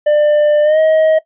triangle tone with pitch glide, 596 to 631.4 Hz, D5 to D#5, +25 to +25 cents, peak -6 dBFS, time 0.06-1.19 s, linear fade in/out 10 ms, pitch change +100 cents, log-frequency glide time 0.63-0.79 s, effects noise-tail reverb RT60 0.1 s tail -17 dB re dry + resampled to 8000 Hz

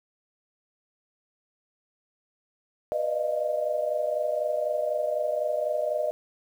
sine tone cluster, 492.3 / 589 / 613 / 685 Hz, B4 / D5 / D#5 / F5, -6 / +5 / -26 / -34 cents, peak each -33 / -34 / -26 / -34 dBFS, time 2.92-6.11 s, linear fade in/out 0 ms, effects 9-bit

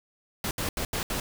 pink noise bursts at uneven times, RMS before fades -30 dBFS, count 5, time 0.44-0.51 / 0.58-0.69 / 0.77-0.85 / 0.93-1.03 / 1.1-1.2 s, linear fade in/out 2 ms, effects none

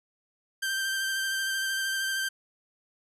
sawtooth tone with vibrato, 1568 Hz, G6, in tune, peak -24 dBFS, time 0.62-2.29 s, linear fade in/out 10 ms, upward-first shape square, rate 13 Hz, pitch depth 13 cents each way, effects resampled to 32000 Hz + 11-bit

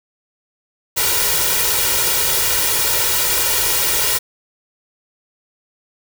white noise with comb filter, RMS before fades -17 dBFS, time 0.96-4.19 s, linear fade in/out 20 ms, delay 2.1 ms, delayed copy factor +0.8, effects none

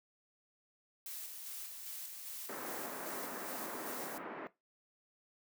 blue noise with tremolo, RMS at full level -45 dBFS, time 1.06-4.18 s, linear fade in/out 2 ms, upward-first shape square, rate 2.5 Hz, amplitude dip 30%
pink band-pass noise, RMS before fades -45 dBFS, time 2.49-4.47 s, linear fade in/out 0 ms, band 240 to 1900 Hz, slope 24 dB/octave
effects noise-tail reverb RT60 0.2 s tail -17 dB re dry

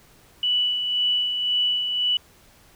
sine tone with tremolo, 2960 Hz, F#7, in tune, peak -18 dBFS, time 0.43-2.17 s, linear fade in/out 2 ms, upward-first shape sine, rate 1.9 Hz, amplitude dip 45%, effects pink hiss -54 dBFS RMS until 2.75 s

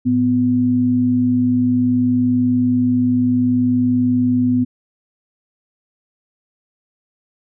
sine tone pair together, 109.39 / 250 Hz, A2 / B3, -10 / +21 cents, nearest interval octave + major second, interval 1431 cents, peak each -22 / -13 dBFS, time 0.05-4.65 s, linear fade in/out 20 ms, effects none

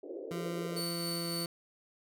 white band-pass noise, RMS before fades -42 dBFS, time 0.03-0.8 s, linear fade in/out 5 ms, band 330 to 510 Hz, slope 48 dB/octave
20% pulse tone with pitch glide, 171.1 to 170.02 Hz, F3 to F3, -35 to -46 cents, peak -31 dBFS, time 0.31-1.46 s, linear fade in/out 2 ms, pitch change -11 cents, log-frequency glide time 0.87-1.31 s
sawtooth tone with tremolo, 4488 Hz, C#8, 21 cents sharp, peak -33 dBFS, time 0.76-1.46 s, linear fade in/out 10 ms, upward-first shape sine, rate 3.6 Hz, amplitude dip 30%
effects none

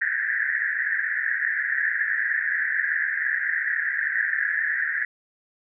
white band-pass noise, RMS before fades -25 dBFS, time 0.01-5.05 s, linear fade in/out 5 ms, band 1600 to 1900 Hz, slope 96 dB/octave, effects none

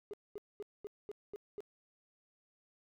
triangle tone bursts, 412 Hz, G#4, 14 cents flat, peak -37 dBFS, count 7, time 0.11-1.605 s, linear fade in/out 0 ms, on 25 ms, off 220 ms, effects tanh soft clip ceiling -38 dBFS

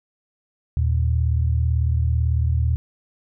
sine tone pair together, 78.46 / 116.54 Hz, D#2 / A#2, +15 / 0 cents, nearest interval perfect fifth, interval 685 cents, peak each -18 / -22 dBFS, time 0.77-2.76 s, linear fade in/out 0 ms, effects none

